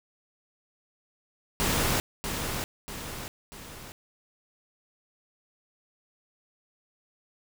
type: noise with echo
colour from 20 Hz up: pink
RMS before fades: -26 dBFS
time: 1.6-2 s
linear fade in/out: 0 ms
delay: 640 ms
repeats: 3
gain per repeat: -6 dB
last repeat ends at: 3.92 s
effects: none